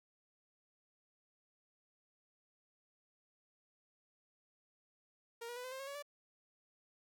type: tone with pitch steps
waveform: sawtooth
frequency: 466.2 / 481 / 496.2 / 511.9 / 528.2 / 544.9 / 562.1 / 580 Hz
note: A#4 / B4 / B4 / C5 / C5 / C#5 / C#5 / D5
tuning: 0 / -46 / +8 / -38 / +16 / -30 / +24 / -22 cents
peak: -40 dBFS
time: 5.41-6.026 s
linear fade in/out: 10 ms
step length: 77 ms
effects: none